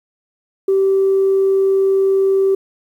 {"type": "tone", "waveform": "sine", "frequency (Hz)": 387.5, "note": "G4", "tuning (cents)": -20, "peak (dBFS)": -10, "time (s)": [0.68, 2.55], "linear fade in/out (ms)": 5, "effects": ["tanh soft clip ceiling -7 dBFS", "8-bit"]}